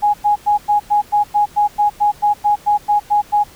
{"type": "tone bursts", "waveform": "sine", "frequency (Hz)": 830, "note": "G#5", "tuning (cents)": -1, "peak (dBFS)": -10, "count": 16, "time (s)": [0.02, 3.44], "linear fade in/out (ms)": 20, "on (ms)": 120, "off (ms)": 100, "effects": ["pink hiss -43 dBFS RMS until 3.55 s"]}